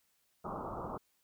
white low-pass noise, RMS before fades -41 dBFS, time 0.44-0.98 s, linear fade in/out 10 ms, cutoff 1300 Hz, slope 96 dB/octave, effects white hiss -75 dBFS RMS until 1.23 s

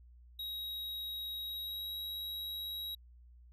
square tone with pitch glide, 3811 to 3846 Hz, A#7 to B7, +38 to -47 cents, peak -39 dBFS, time 0.39-2.95 s, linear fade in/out 5 ms, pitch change +15 cents, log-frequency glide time 1.4-1.95 s, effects added 60 Hz sine -55 dBFS peak until 3.52 s

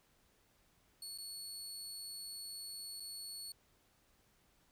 25% pulse tone with dropouts, 4404 Hz, C#8, 12 cents flat, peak -40 dBFS, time 1.02-3.52 s, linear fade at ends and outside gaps 2 ms, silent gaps 1.177-1.184 / 2.999-3.003 s, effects pink hiss -72 dBFS RMS until 4.71 s

